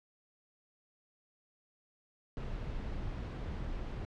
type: noise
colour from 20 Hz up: brown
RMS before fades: -39 dBFS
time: 2.37-4.05 s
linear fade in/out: 0 ms
effects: low-pass 4000 Hz 12 dB/octave